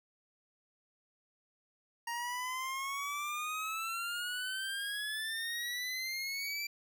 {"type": "exponential sweep", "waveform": "25% pulse", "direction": "up", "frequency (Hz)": [932.3, 2349], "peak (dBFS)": -32, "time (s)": [2.07, 6.67], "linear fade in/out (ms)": 5, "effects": []}